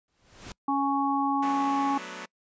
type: noise with exponential growth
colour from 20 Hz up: pink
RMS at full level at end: -38 dBFS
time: 0.08-0.52 s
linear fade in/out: 2 ms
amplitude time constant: 95 ms
type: harmonic tone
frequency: 277.5 Hz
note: C#4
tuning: 2 cents sharp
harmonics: 1 / 3 / 4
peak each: -27 / -27 / -29 dBFS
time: 0.68-1.98 s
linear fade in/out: 5 ms
type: chord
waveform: 5% pulse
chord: B minor seventh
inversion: second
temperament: equal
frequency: 185 / 220 / 246.9 / 293.7 Hz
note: F#3 / A3 / B3 / D4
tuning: 0 / 0 / 0 / 0 cents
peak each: -30 / -33 / -31 / -34 dBFS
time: 1.42-2.26 s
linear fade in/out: 10 ms
effects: noise-tail reverb RT60 0.1 s tail -25 dB re dry + resampled to 16000 Hz

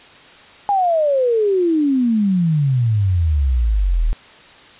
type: exponential sweep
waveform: sine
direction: down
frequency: 826 to 36.87 Hz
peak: -13 dBFS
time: 0.69-4.13 s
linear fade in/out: 0 ms
effects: white hiss -43 dBFS RMS until 4.79 s + resampled to 8000 Hz

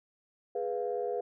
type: chord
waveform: sine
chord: F diminished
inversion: first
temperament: equal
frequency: 415.3 / 493.9 / 698.5 Hz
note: Ab4 / Cb5 / F5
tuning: 0 / 0 / 0 cents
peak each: -34 / -33 / -37 dBFS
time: 0.55-1.21 s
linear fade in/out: 5 ms
effects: tanh soft clip ceiling -21 dBFS

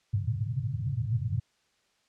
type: band-pass noise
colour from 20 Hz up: pink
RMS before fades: -30 dBFS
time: 0.13-1.4 s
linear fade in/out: 10 ms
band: 100 to 130 Hz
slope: 48 dB/octave
effects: white hiss -70 dBFS RMS until 2.08 s + low-pass 6000 Hz 12 dB/octave

